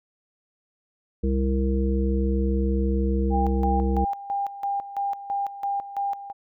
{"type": "harmonic tone", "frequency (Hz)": 66.2, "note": "C2", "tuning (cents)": 21, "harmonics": [1, 3, 5, 7], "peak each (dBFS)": [-22, -26, -30, -30], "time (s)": [1.23, 4.05], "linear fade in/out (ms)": 10}
{"type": "tone with tremolo", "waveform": "sine", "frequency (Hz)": 800, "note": "G5", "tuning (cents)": 35, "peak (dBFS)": -23, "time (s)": [3.3, 6.33], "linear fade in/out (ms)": 50, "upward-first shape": "square", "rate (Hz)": 3, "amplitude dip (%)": 75}
{"effects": []}